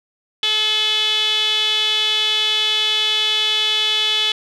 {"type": "tone with band-pass filter", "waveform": "sawtooth", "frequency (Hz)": 430, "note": "A4", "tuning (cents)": -40, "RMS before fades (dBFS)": -18, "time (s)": [0.43, 4.32], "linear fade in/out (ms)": 2, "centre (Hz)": 3300, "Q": 8.6, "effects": []}